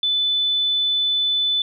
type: tone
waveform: sine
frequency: 3500 Hz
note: A7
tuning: 10 cents flat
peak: -17 dBFS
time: 0.03-1.62 s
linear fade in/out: 2 ms
effects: none